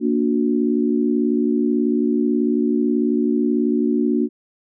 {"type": "chord", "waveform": "sine", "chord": "Bb augmented", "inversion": "none", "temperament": "just", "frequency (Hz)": [233.1, 291.4, 364.2], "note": ["Bb3", "D4", "F#4"], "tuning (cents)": [0, -13, -27], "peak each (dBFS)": [-19, -20, -22], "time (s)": [0, 4.29], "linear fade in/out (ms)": 50, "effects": []}